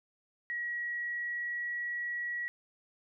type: tone with pitch glide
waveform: sine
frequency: 1912 to 1923.1 Hz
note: A#6 to B6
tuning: +43 to -47 cents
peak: -33 dBFS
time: 0.5-2.48 s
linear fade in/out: 0 ms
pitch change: +10 cents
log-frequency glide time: 0.68-1.75 s
effects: none